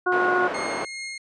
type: harmonic tone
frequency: 362.5 Hz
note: F#4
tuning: 35 cents flat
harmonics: 1 / 2 / 3 / 4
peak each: -23 / -26 / -26 / -23 dBFS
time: 0.06-0.48 s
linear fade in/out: 10 ms
type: band-pass noise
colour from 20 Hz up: pink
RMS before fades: -29 dBFS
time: 0.12-0.85 s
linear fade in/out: 2 ms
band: 410 to 1300 Hz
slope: 12 dB/octave
type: tone with tremolo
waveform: sawtooth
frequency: 2142 Hz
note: C7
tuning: 40 cents sharp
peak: -27 dBFS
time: 0.54-1.18 s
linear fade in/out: 5 ms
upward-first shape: triangle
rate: 2.5 Hz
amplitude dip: 40%
effects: resampled to 22050 Hz